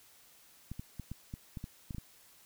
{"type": "clicks", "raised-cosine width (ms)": 5, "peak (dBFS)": -28, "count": 10, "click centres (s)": [0.716, 0.795, 0.997, 1.116, 1.339, 1.572, 1.641, 1.908, 1.947, 1.983], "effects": ["white hiss -61 dBFS RMS until 2.45 s"]}